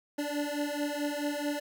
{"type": "beating tone pair", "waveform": "25% pulse", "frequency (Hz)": [289.7, 294.3], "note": ["D4", "D4"], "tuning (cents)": [-24, 4], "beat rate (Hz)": 4.6, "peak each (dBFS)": -30, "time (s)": [0.18, 1.6], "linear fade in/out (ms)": 10, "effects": []}